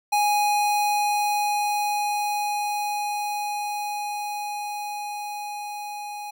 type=tone with level ramp; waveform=square; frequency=829 Hz; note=G#5; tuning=3 cents flat; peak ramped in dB=-19 to -33 dBFS; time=0.12-6.31 s; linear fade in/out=10 ms; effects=none